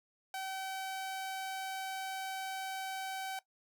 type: tone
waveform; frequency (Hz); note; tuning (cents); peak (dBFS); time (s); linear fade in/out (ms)
sawtooth; 766; G5; -40; -34; 0.34-3.39; 2
effects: noise-tail reverb RT60 0.1 s tail -18 dB re dry